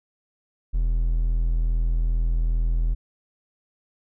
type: tone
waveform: triangle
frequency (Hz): 41.2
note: E1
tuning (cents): 0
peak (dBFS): -17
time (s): 0.73-2.95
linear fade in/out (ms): 20
effects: none